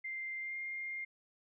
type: tone with pitch glide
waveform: sine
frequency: 2093 to 2116 Hz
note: C7 to C7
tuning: 0 to +19 cents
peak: -38 dBFS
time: 0.04-1.05 s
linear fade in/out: 10 ms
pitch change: +19 cents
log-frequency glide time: 0.39-0.56 s
effects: none